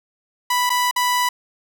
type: tone with dropouts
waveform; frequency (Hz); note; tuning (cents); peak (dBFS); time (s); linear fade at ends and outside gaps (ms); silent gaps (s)
sawtooth; 987.8; B5; 0; -13; 0.5-1.29; 5; 0.695-0.701 / 0.912-0.961
effects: none